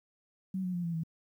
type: tone with pitch steps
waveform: sine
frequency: 188.8 / 181.84 / 175.14 / 168.69 / 162.47 Hz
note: F#3 / F#3 / F3 / E3 / E3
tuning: +35 / -30 / +5 / +40 / -25 cents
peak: -31 dBFS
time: 0.54-1.035 s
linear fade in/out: 5 ms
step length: 99 ms
effects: 11-bit